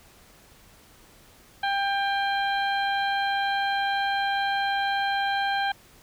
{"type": "harmonic tone with a mistuned harmonic", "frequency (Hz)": 794, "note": "G5", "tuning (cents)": 22, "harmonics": [1, 2, 3, 4, 5], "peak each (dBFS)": [-25, -28, -37, -34, -39], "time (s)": [1.63, 5.72], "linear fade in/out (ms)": 5, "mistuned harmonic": 5, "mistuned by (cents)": 35, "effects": ["pink hiss -54 dBFS RMS until 6.02 s"]}